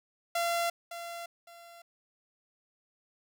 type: tone with echo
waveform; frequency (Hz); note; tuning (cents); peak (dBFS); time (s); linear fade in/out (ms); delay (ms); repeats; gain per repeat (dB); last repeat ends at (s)
sawtooth; 684; F5; -36; -24; 0.35-0.7; 5; 560; 2; -11; 1.82
effects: 11-bit